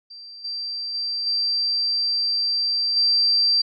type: tone with level steps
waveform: sine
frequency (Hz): 4699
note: D8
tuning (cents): 0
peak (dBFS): -37 / -26 / -23 / -19 / -15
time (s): 0.1-3.62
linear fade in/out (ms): 10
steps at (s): 0.44 / 0.94 / 1.26 / 2.96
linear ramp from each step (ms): 10
effects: MP3 96 kbps